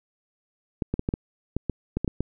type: clicks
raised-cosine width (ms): 3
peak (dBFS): -12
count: 11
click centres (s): 0.822 / 0.94 / 0.994 / 1.089 / 1.139 / 1.566 / 1.697 / 1.97 / 2.046 / 2.078 / 2.206
effects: none